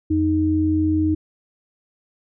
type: tone pair together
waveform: sine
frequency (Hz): 87.3 / 311.1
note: F2 / D#4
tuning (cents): 0 / 0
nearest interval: octave + minor seventh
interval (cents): 2200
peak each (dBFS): -22 / -17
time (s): 0.1-1.15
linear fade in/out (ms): 10
effects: none